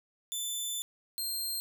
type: tone pair in turn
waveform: 15% pulse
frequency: 3520 / 4186 Hz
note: A7 / C8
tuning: 0 / 0 cents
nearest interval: minor third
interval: 300 cents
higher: second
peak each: -26 dBFS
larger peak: neither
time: 0.32-0.82 / 1.18-1.6 s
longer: first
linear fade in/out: 0 ms
effects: none